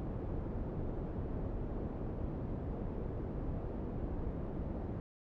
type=low-pass noise; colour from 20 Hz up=pink; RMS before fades=-39 dBFS; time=0-5 s; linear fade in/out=0 ms; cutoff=480 Hz; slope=12 dB/octave; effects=none